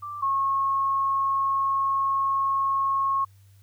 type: tone pair in turn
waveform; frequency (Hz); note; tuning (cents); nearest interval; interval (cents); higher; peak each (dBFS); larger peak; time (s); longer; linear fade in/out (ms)
sine; 1174.7 / 1090; D6 / C#6; 0 / -29; minor second; 129; first; -32 / -21; second; 0.02-0.22 / 0.22-3.25; second; 10
effects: added 98 Hz sine -51 dBFS peak until 3.62 s + white hiss -65 dBFS RMS until 3.62 s